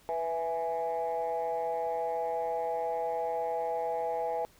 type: chord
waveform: sine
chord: E major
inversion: second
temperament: equal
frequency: 493.9 / 659.3 / 830.6 Hz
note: B4 / E5 / G#5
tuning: 0 / 0 / 0 cents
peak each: -33 / -33 / -32 dBFS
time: 0.09-4.45 s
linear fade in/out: 0 ms
effects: tanh soft clip ceiling -24 dBFS + pink hiss -61 dBFS RMS until 4.59 s